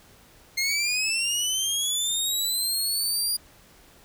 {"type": "linear sweep", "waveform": "20% pulse", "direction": "up", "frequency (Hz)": [2111, 4842], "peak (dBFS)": -18, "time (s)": [0.57, 3.37], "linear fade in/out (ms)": 10, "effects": ["pink hiss -54 dBFS RMS until 4.04 s"]}